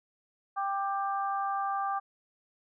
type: harmonic tone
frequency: 394.5 Hz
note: G4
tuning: 11 cents sharp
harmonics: 2 / 3 / 4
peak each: -31 / -32 / -43 dBFS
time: 0.56-2 s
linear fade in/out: 20 ms
effects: none